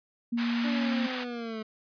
sine tone, 235.5 Hz, A#3, 18 cents sharp, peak -26 dBFS, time 0.32-1.07 s, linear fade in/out 10 ms
white band-pass noise, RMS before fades -37 dBFS, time 0.37-1.25 s, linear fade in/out 20 ms, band 950 to 2900 Hz, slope 12 dB/octave
25% pulse linear sweep, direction down, 293.7 to 215.6 Hz, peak -30 dBFS, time 0.64-1.63 s, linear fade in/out 10 ms
effects resampled to 11025 Hz

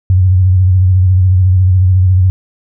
sine tone with vibrato, 92.5 Hz, F#2, in tune, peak -5 dBFS, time 0.1-2.3 s, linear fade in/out 0 ms, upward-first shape sine, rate 14 Hz, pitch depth 56 cents each way, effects none

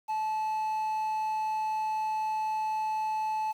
triangle tone with quantisation, 868 Hz, A5, 24 cents flat, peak -26 dBFS, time 0.08-3.53 s, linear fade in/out 20 ms, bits 9, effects none

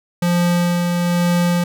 square tone with tremolo, 174.61 Hz, F3, in tune, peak -14 dBFS, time 0.22-1.64 s, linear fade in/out 5 ms, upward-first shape sine, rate 1.1 Hz, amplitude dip 30%, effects none

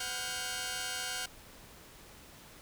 10% pulse tone cluster, 504 / 743 / 1410 / 1589 Hz, B4 / F#5 / F6 / G6, +35 / +7 / +16 / +23 cents, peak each -39 / -33 / -32 / -31 dBFS, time 0-1.26 s, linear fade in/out 5 ms, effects pink hiss -54 dBFS RMS until 2.61 s

